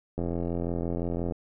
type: click train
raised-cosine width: 2 ms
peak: -18 dBFS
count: 99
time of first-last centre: 0.18-1.322 s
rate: 85.8 Hz
effects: none